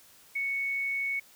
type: tone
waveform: sine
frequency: 2217 Hz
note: C#7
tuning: in tune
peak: -28 dBFS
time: 0.35-1.2 s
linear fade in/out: 10 ms
effects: white hiss -57 dBFS RMS until 1.35 s